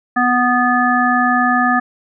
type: harmonic tone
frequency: 246.9 Hz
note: B3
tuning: in tune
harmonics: 1 / 3 / 5 / 7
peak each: -17 / -17 / -17 / -17 dBFS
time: 0.16-1.8 s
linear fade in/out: 10 ms
effects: none